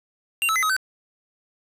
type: tone with pitch steps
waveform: square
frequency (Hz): 2771 / 1304 / 2039 / 1267 / 1531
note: F7 / E6 / C7 / D#6 / G6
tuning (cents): -14 / -19 / -45 / +31 / -41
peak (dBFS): -20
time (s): 0.42-0.765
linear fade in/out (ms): 0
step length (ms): 69
effects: resampled to 32000 Hz + 8-bit